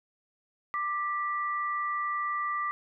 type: tone pair together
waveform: sine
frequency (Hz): 1181 / 1955.3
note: D6 / B6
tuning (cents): +9 / -18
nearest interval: major sixth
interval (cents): 873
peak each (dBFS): -29 / -35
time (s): 0.74-2.71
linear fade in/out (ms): 0
effects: none